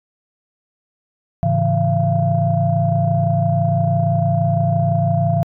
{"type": "tone cluster", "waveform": "sine", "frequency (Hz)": [107.3, 138.8, 164.9, 682], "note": ["A2", "C#3", "E3", "F5"], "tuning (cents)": [-43, 3, 1, -41], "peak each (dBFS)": -19, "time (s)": [1.43, 5.43], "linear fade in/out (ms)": 0, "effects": ["tanh soft clip ceiling -4 dBFS"]}